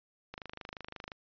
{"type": "click train", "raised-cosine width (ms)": 0.3, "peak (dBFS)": -26, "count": 21, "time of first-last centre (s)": [0.34, 1.118], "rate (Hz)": 25.7, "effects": ["resampled to 11025 Hz"]}